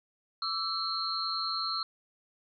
sine tone cluster, 1153 / 1324 / 4025 / 4257 Hz, D6 / E6 / B7 / C8, -32 / +7 / +32 / +29 cents, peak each -38 / -35 / -39 / -33 dBFS, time 0.42-1.83 s, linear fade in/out 2 ms, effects none

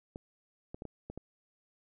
clicks, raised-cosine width 2 ms, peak -28 dBFS, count 6, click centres 0.159 / 0.745 / 0.821 / 0.853 / 1.1 / 1.176 s, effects none

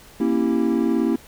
triangle chord, A# diminished seventh, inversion none, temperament equal with one note detuned, 233.1 / 272.1 / 329.6 / 392 Hz, A#3 / C#4 / E4 / G4, 0 / -32 / 0 / 0 cents, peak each -20 / -21 / -20 / -25 dBFS, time 0.2-1.16 s, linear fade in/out 5 ms, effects pink hiss -47 dBFS RMS until 1.27 s

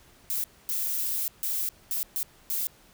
violet noise bursts at uneven times, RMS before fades -29 dBFS, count 6, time 0.3-0.44 / 0.69-1.28 / 1.43-1.69 / 1.91-2.03 / 2.16-2.23 / 2.5-2.67 s, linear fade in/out 0 ms, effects pink hiss -57 dBFS RMS until 2.93 s

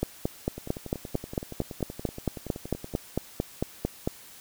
two click trains, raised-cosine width 2 ms, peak -23 / -12 dBFS, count 26 / 19, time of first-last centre 0.58-2.938 / 0.03-4.075 s, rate 10.6 / 4.45 Hz, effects white hiss -49 dBFS RMS until 4.4 s

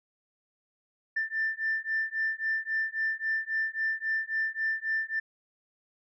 sine beating tone pair, 1777 / 1780.7 Hz, A6 / A6, +17 / +20 cents, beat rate 3.7 Hz, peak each -30 dBFS, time 1.16-5.2 s, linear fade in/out 10 ms, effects tanh soft clip ceiling -21 dBFS

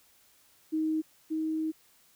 sine tone pair in turn, 314.4 / 315.9 Hz, D#4 / D#4, +18 / +26 cents, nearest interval unison, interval 8 cents, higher second, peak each -26 / -28 dBFS, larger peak first, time 0.72-1.02 / 1.3-1.72 s, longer second, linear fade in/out 20 ms, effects white hiss -63 dBFS RMS until 2.15 s

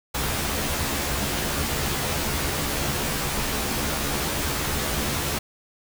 pink noise with comb filter, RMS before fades -26 dBFS, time 0.14-5.39 s, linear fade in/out 10 ms, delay 14 ms, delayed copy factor +0.9, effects none

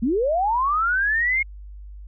sine linear sweep, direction up, 207.7 to 2175 Hz, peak -18 dBFS, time 0.02-1.43 s, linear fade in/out 10 ms, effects added 50 Hz sine -36 dBFS peak until 2.07 s

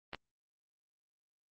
clicks, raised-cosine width 0.3 ms, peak -24 dBFS, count 2, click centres 0.133 / 0.147 s, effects Opus 24 kbps

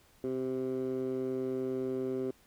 15% pulse tone with band-pass filter, 130 Hz, C3, 11 cents flat, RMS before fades -34 dBFS, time 0.24-2.31 s, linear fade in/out 2 ms, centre 350 Hz, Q 3.2, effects pink hiss -64 dBFS RMS until 2.46 s

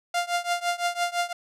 sawtooth tone with tremolo, 699 Hz, F5, 1 cent sharp, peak -17 dBFS, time 0.14-1.33 s, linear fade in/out 5 ms, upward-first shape triangle, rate 5.9 Hz, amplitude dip 95%, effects low-pass 10000 Hz 12 dB/octave

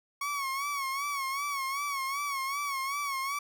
30% pulse tone with vibrato, 1111 Hz, C#6, 4 cents sharp, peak -28 dBFS, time 0.21-3.39 s, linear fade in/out 5 ms, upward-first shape sine, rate 2.6 Hz, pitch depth 74 cents each way, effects none

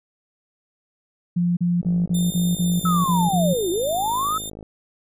sine tone bursts, 174.61 Hz, F3, in tune, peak -17 dBFS, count 9, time 1.36-3.538 s, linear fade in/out 10 ms, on 210 ms, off 36 ms
click train, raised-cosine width 2 ms, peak -25 dBFS, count 149, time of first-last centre 1.83-4.628 s, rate 52.9 Hz
10% pulse tone with vibrato, 3598 Hz, A7, 38 cents sharp, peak -23 dBFS, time 2.14-4.5 s, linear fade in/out 10 ms, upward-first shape sine, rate 0.9 Hz, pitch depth 11 cents each way
sine linear two-way sweep, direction down then up, 1318.5 to 329.6 to 1318.5 Hz, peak -20 dBFS, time 2.85-4.38 s, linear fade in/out 5 ms, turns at 3.7 s
effects none

